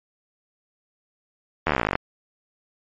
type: slowing click train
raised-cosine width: 0.5 ms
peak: -5 dBFS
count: 18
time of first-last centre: 1.67-1.954 s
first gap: 12 ms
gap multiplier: 1.04
effects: MP3 48 kbps